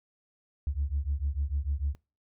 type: beating tone pair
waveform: sine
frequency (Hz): 67.9 / 74.6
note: C#2 / D2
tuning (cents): -35 / +28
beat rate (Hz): 6.7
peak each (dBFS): -30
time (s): 0.67-1.95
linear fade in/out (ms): 0
effects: noise-tail reverb RT60 0.3 s tail -23 dB re dry + tanh soft clip ceiling -21 dBFS